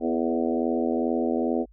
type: harmonic tone with a mistuned harmonic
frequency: 82.4 Hz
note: E2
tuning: in tune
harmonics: 3 / 4 / 5 / 6 / 7 / 8 / 9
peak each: -26 / -28 / -30 / -32 / -33 / -34 / -35 dBFS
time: 0-1.66 s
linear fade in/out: 50 ms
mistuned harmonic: 5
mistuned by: +19 cents
effects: added 52 Hz sine -50 dBFS peak until 1.72 s